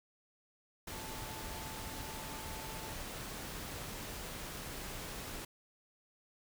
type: tone in noise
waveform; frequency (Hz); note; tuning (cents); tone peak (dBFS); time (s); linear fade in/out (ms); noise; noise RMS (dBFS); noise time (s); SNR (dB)
sine; 880; A5; 0; -51; 0.92-2.93; 5; pink; -44; 0.87-5.45; -10
effects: none